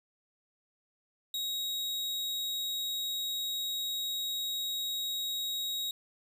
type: tone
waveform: 40% pulse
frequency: 3794 Hz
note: A#7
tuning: 30 cents sharp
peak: -31 dBFS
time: 1.34-5.91 s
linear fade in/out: 2 ms
effects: none